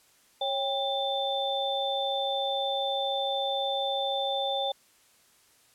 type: tone cluster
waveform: sine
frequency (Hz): 549 / 793 / 3547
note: C#5 / G5 / A7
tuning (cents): -17 / +20 / +13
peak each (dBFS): -31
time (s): 0.41-4.72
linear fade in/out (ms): 5
effects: white hiss -62 dBFS RMS until 5.74 s + low-pass 12000 Hz 12 dB/octave